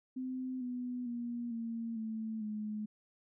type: tone with pitch steps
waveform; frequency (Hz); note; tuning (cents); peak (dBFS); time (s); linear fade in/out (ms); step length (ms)
sine; 257.3 / 247.7 / 238.4 / 229.5 / 220.9 / 212.6; C4 / B3 / A#3 / A#3 / A3 / G#3; -29 / +5 / +39 / -27 / +7 / +41; -36; 0.16-2.86; 10; 450
effects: none